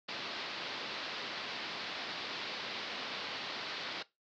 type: low-pass noise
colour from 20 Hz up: white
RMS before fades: -41 dBFS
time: 0.08-4.03 s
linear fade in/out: 10 ms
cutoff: 4700 Hz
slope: 48 dB/octave
effects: noise-tail reverb RT60 0.2 s tail -18 dB re dry + high-pass 200 Hz 12 dB/octave